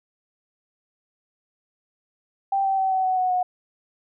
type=tone with pitch steps; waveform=sine; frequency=784 / 774.5 / 765.2 / 756 / 746.9 / 737.9 / 729 Hz; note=G5 / G5 / G5 / F#5 / F#5 / F#5 / F#5; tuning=0 / -21 / -42 / +37 / +16 / -5 / -26 cents; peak=-19 dBFS; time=2.52-3.43 s; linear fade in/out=5 ms; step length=130 ms; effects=none